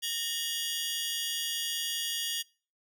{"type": "tone cluster", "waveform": "sawtooth", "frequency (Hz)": [1841, 2877, 3276, 3435, 4750], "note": ["A#6", "F#7", "G#7", "A7", "D8"], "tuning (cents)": [-22, -49, -24, -42, 19], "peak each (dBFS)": [-38, -32, -33, -36, -37], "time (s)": [0.02, 2.43], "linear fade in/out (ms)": 20, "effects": ["noise-tail reverb RT60 0.4 s tail -25 dB re dry"]}